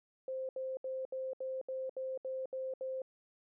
sine tone bursts, 523.3 Hz, C5, in tune, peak -36 dBFS, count 10, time 0.28-3.019 s, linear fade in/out 2 ms, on 210 ms, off 71 ms, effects none

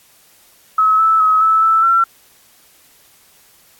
sine tone with pitch steps, 1286 / 1312 / 1277 / 1308 / 1319 / 1353 Hz, E6 / E6 / D#6 / E6 / E6 / E6, -43 / -9 / +45 / -14 / +1 / +45 cents, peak -9 dBFS, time 0.78-2.04 s, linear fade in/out 5 ms, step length 210 ms, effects white hiss -50 dBFS RMS until 3.79 s + AAC 64 kbps

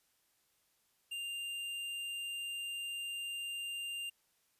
triangle tone with tanh clipping, 2794 Hz, F7, in tune, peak -40 dBFS, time 1.11-4.1 s, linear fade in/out 10 ms, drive 18 dB, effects white hiss -75 dBFS RMS until 4.59 s + resampled to 32000 Hz

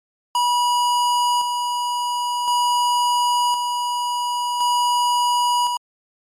square tone with tremolo, 971 Hz, B5, 30 cents flat, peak -17 dBFS, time 0.35-5.77 s, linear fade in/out 2 ms, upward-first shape square, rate 0.47 Hz, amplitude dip 40%, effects low-pass 11000 Hz 12 dB/octave + Opus 48 kbps

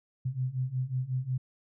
sine beating tone pair, 125.7 / 131.2 Hz, B2 / C3, +31 / +5 cents, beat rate 5.5 Hz, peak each -33 / -31 dBFS, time 0.25-1.38 s, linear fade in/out 10 ms, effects none

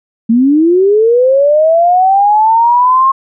sine linear sweep, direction up, 220.2 to 1080 Hz, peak -5 dBFS, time 0.29-3.12 s, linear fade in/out 10 ms, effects none

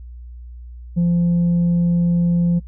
sine tone with tanh clipping, 172.8 Hz, F3, 18 cents flat, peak -14 dBFS, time 0.96-2.6 s, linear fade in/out 20 ms, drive 1 dB, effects noise-tail reverb RT60 0.1 s tail -24 dB re dry + added 60 Hz sine -33 dBFS peak until 2.67 s

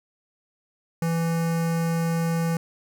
square tone with notch filter, 166.1 Hz, E3, 13 cents sharp, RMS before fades -24 dBFS, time 1.02-2.57 s, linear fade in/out 2 ms, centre 3500 Hz, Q 1.4, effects none

